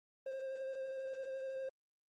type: tone with vibrato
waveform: triangle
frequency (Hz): 531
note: C5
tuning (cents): +25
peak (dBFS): -37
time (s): 0.26-1.69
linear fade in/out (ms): 5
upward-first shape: sine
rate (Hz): 12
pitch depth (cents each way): 17
effects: Opus 24 kbps